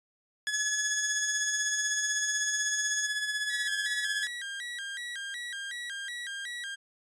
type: tone with tremolo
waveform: sawtooth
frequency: 1700 Hz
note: G#6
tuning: 40 cents sharp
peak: -24 dBFS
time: 0.47-4.27 s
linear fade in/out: 0 ms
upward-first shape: sine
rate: 16 Hz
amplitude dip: 50%
type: tone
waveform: sine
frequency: 6645 Hz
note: G#8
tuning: in tune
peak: -31 dBFS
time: 0.53-3.07 s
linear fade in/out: 10 ms
type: tone with vibrato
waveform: 30% pulse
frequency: 1760 Hz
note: A6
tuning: in tune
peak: -33 dBFS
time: 3.49-6.76 s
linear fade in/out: 20 ms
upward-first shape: square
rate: 2.7 Hz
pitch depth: 160 cents each way
effects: resampled to 22050 Hz